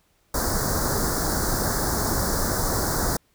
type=band-stop noise; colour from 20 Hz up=pink; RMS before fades=-24 dBFS; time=0.34-3.17 s; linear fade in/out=5 ms; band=1700 to 4500 Hz; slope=48 dB/octave; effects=pink hiss -65 dBFS RMS until 3.34 s